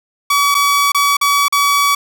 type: tone with dropouts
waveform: sawtooth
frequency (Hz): 1139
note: C#6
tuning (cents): +47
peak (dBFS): -7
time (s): 0.3-1.95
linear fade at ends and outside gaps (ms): 5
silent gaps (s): 0.545-0.549 / 0.92-0.946 / 1.169-1.212 / 1.483-1.524
effects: none